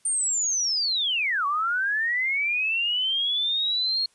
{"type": "linear two-way sweep", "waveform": "sine", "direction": "down then up", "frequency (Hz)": [8980, 1108.7, 4311], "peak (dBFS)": -22, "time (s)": [0.05, 4.06], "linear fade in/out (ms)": 5, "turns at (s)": 1.46, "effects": ["white hiss -63 dBFS RMS until 4.14 s", "resampled to 24000 Hz"]}